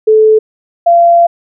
sine tone pair in turn, 434.7 / 685.5 Hz, A4 / F5, -21 / -32 cents, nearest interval minor sixth, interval 789 cents, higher second, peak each -3 dBFS, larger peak neither, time 0.07-0.39 / 0.86-1.27 s, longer second, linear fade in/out 10 ms, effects none

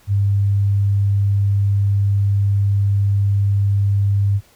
sine tone, 100 Hz, G2, 35 cents sharp, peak -13 dBFS, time 0.07-4.41 s, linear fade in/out 50 ms, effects pink hiss -52 dBFS RMS until 4.55 s

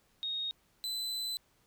sine / 40% pulse tone pair in turn, 3732 / 4022 Hz, A#7 / B7, +1 / +31 cents, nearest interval minor second, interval 130 cents, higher second, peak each -33 / -33 dBFS, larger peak neither, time 0.23-0.51 / 0.84-1.37 s, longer second, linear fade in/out 0 ms, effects pink hiss -70 dBFS RMS until 1.66 s

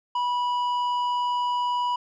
sine tone with tanh clipping, 979 Hz, B5, 15 cents flat, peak -24 dBFS, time 0.15-1.96 s, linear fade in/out 5 ms, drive 8 dB, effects none

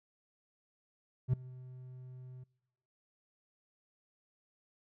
triangle tone with ADSR envelope, 127.5 Hz, C3, 44 cents flat, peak -21 dBFS, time 1.28-2.44 s, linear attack 53 ms, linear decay 5 ms, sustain -24 dB, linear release 8 ms, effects noise-tail reverb RT60 1.0 s tail -26 dB re dry + tanh soft clip ceiling -17 dBFS

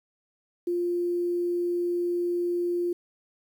sine tone with quantisation, 350 Hz, F4, 4 cents sharp, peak -24 dBFS, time 0.67-2.93 s, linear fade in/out 5 ms, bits 9, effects none

